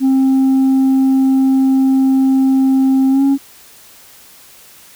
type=tone with pitch glide; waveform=sine; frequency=265.8 to 275.2 Hz; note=C4 to C#4; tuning=+27 to -12 cents; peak=-6 dBFS; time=0-3.38 s; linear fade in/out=50 ms; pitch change=+61 cents; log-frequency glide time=3.1-3.23 s; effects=tanh soft clip ceiling -8 dBFS + white hiss -42 dBFS RMS until 4.95 s